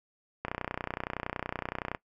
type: click train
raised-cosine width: 0.5 ms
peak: -17 dBFS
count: 47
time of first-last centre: 0.45-1.948 s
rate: 30.7 Hz
effects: noise-tail reverb RT60 0.1 s tail -20 dB re dry